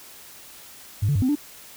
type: tone with pitch steps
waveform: sine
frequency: 102.3 / 144.5 / 97.7 / 257 / 293.3 Hz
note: G#2 / D3 / G2 / C4 / D4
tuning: -26 / -28 / -5 / -31 / -2 cents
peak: -17 dBFS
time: 1.02-1.355 s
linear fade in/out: 10 ms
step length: 67 ms
effects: tanh soft clip ceiling -14 dBFS + white hiss -45 dBFS RMS until 1.76 s